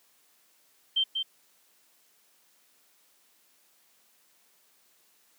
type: tone with echo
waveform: sine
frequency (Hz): 3136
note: G7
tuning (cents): 0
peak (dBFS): -22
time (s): 0.96-1.04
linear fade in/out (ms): 10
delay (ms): 190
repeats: 1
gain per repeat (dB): -5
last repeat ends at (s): 1.23
effects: white hiss -65 dBFS RMS until 5.38 s + high-pass 200 Hz 12 dB/octave